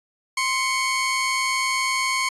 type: tone pair together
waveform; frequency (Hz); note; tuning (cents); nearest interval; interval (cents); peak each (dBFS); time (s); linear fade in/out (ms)
sawtooth; 1048 / 2216; C6 / C#7; +2 / -1; octave + minor second; 1297; -20; 0.37-2.29; 5
effects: resampled to 24000 Hz